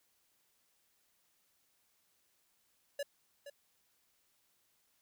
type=tone with echo; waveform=square; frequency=569 Hz; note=C#5; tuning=45 cents sharp; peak=-36 dBFS; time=2.99-3.03 s; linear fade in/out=5 ms; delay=470 ms; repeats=1; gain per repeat=-11 dB; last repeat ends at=3.5 s; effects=white hiss -75 dBFS RMS until 5.01 s